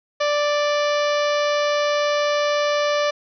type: harmonic tone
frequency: 587.3 Hz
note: D5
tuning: in tune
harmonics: 1 / 2 / 3 / 4 / 5 / 6 / 7 / 8 / 9 / 10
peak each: -19 / -25 / -29 / -31 / -33 / -35 / -36 / -37 / -38 / -39 dBFS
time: 0.2-3.11 s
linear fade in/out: 10 ms
effects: none